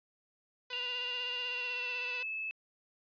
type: tone with vibrato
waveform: 5% pulse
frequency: 493.9 Hz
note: B4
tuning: in tune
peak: -29 dBFS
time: 0.7-2.23 s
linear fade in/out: 5 ms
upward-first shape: triangle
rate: 16 Hz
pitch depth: 31 cents each way
type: tone with pitch glide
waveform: sine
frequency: 2794 to 2607 Hz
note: F7 to E7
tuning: 0 to -20 cents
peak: -35 dBFS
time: 0.73-2.51 s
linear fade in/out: 0 ms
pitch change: -120 cents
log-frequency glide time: 1.44-2.26 s
effects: resampled to 11025 Hz